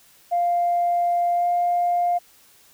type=tone with pitch glide; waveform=sine; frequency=698 to 702.9 Hz; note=F5 to F5; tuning=-1 to +11 cents; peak=-17 dBFS; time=0.31-2.19 s; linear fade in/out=20 ms; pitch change=+12 cents; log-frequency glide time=1.34-1.47 s; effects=tanh soft clip ceiling -13 dBFS + white hiss -54 dBFS RMS until 2.73 s